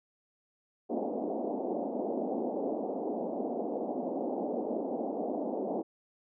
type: band-pass noise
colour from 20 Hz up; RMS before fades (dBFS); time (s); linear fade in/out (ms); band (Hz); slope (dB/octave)
pink; -34; 0.89-5.83; 20; 220 to 770; 48
effects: none